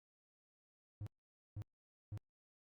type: tone bursts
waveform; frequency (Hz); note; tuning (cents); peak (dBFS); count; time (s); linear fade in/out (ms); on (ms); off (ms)
triangle; 103.83; G#2; 0; -40; 3; 1.01-2.175; 0; 55; 500
effects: Opus 48 kbps